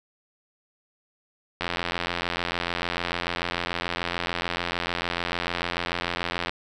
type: click train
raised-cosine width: 0.3 ms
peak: -10 dBFS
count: 425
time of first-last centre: 1.61-6.495 s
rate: 86.8 Hz
effects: none